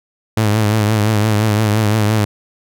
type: tone with vibrato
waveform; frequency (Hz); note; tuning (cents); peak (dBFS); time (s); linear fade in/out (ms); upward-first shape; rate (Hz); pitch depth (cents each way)
sawtooth; 107.1; A2; -46; -8; 0.37-2.25; 5; triangle; 5.8; 76
effects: none